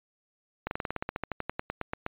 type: slowing click train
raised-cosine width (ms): 0.5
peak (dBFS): -16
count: 19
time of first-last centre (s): 0.67-2.064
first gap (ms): 41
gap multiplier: 1.07
effects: resampled to 8000 Hz